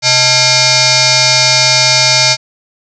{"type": "tone with frequency modulation", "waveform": "sine", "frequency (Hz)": 128.9, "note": "C3", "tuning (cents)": -26, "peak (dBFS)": -6, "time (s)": [0.02, 2.37], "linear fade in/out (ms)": 50, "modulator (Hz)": 756, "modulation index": 7.9, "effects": []}